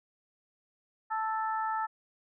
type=harmonic tone; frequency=440 Hz; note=A4; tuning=in tune; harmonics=2 / 3 / 4; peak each=-31 / -34 / -41 dBFS; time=1.1-1.87 s; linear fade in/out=20 ms; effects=none